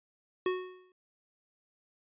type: tone with exponential decay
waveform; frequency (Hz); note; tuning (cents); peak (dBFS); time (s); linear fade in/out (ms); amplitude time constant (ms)
square; 367.9; F#4; -10; -26; 0.46-0.92; 2; 100
effects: resampled to 8000 Hz